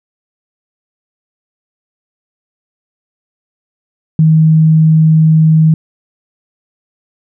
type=tone; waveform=sine; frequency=158.3 Hz; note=D#3; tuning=30 cents sharp; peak=-4 dBFS; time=4.19-5.74 s; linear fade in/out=2 ms; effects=none